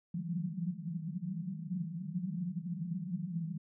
white band-pass noise, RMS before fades -38 dBFS, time 0.14-3.58 s, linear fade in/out 5 ms, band 160 to 190 Hz, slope 96 dB/octave, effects none

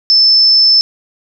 sine tone, 5274 Hz, E8, in tune, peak -5 dBFS, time 0.1-0.81 s, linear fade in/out 0 ms, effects none

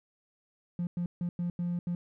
triangle tone bursts at uneven times, 174.61 Hz, F3, in tune, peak -26 dBFS, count 6, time 0.79-0.87 / 0.97-1.06 / 1.21-1.29 / 1.39-1.5 / 1.59-1.79 / 1.87-1.95 s, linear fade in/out 2 ms, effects tanh soft clip ceiling -25 dBFS

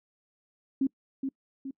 sine tone with echo, 269.8 Hz, C#4, 47 cents flat, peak -22 dBFS, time 0.81-0.87 s, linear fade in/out 5 ms, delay 420 ms, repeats 2, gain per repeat -6 dB, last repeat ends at 1.71 s, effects noise-tail reverb RT60 0.1 s tail -25 dB re dry

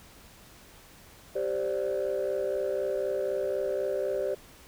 sine chord, G suspended fourth, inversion none, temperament equal, 392 / 523.3 / 587.3 Hz, G4 / C5 / D5, 0 / 0 / 0 cents, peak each -30 dBFS, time 1.35-4.35 s, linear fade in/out 10 ms, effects tanh soft clip ceiling -22 dBFS + pink hiss -53 dBFS RMS until 4.67 s

